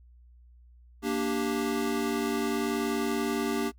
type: chord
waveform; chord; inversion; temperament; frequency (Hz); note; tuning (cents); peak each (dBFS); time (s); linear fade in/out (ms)
square; G minor; first; equal; 233.1 / 293.7 / 392; Bb3 / D4 / G4; 0 / 0 / 0; -32; 1.02-3.72; 50
effects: noise-tail reverb RT60 0.1 s tail -23 dB re dry + added 60 Hz sine -52 dBFS peak until 3.78 s